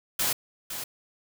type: noise with echo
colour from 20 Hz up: white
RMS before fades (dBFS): -26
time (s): 0.19-0.33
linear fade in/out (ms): 5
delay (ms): 510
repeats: 1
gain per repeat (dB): -9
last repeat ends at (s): 0.84
effects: none